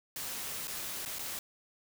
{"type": "noise with dropouts", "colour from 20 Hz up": "white", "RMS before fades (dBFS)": -39, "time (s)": [0.16, 1.39], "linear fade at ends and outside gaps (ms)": 2, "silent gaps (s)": [[0.673, 0.679], [1.052, 1.059], [1.186, 1.192]], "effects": []}